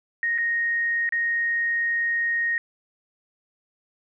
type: tone with dropouts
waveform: sine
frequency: 1864.7 Hz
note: A#6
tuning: in tune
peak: -21 dBFS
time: 0.23-2.58 s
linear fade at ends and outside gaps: 1 ms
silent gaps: 0.379-0.384 / 1.091-1.123 s
effects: none